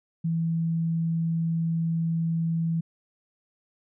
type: tone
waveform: sine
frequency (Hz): 164.81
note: E3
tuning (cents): 0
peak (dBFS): -23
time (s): 0.24-2.81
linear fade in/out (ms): 10
effects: none